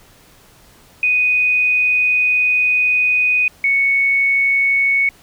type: tone pair in turn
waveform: sine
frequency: 2489 / 2217 Hz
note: D#7 / C#7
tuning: 0 / 0 cents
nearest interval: major second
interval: 200 cents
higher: first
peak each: -12 dBFS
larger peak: neither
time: 1.03-3.48 / 3.64-5.09 s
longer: first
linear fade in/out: 2 ms
effects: pink hiss -48 dBFS RMS until 5.22 s